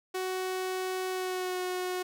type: tone with pitch glide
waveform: sawtooth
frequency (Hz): 372.4 to 365.2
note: F#4 to F#4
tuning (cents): +11 to -23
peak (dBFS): -27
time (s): 0.14-2.03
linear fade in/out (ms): 10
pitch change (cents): -34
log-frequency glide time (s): 1.1-1.59
effects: none